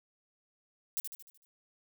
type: noise with echo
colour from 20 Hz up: violet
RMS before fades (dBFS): -33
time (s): 0.97-1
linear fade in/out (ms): 0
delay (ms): 75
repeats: 6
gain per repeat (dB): -6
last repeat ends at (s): 1.45
effects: none